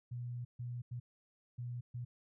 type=tone bursts at uneven times; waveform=sine; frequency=121.6 Hz; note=B2; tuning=26 cents flat; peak=-39 dBFS; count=5; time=0.11-0.45 / 0.59-0.82 / 0.91-1 / 1.58-1.81 / 1.94-2.05 s; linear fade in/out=10 ms; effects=none